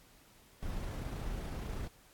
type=noise with amplitude modulation; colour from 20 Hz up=brown; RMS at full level=-38 dBFS; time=0.62-1.88 s; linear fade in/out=10 ms; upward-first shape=sine; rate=28 Hz; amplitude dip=25%; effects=pink hiss -62 dBFS RMS until 2.13 s + AAC 64 kbps